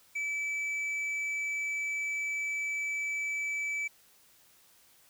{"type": "tone with hard clipping", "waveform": "sine", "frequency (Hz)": 2305, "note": "D7", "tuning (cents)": -33, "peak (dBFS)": -32, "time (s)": [0.15, 3.88], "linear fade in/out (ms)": 10, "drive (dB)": 4, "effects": ["white hiss -62 dBFS RMS until 5.09 s"]}